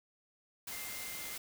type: tone in noise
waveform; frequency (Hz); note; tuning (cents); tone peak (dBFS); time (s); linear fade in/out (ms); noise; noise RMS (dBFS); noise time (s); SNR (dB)
sine; 2092; C7; -1; -48; 0.72-1.36; 5; white; -43; 0.67-1.38; -8
effects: none